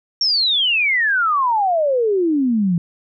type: exponential sweep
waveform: sine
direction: down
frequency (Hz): 5588 to 164.81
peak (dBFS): -14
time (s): 0.21-2.78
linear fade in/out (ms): 2
effects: none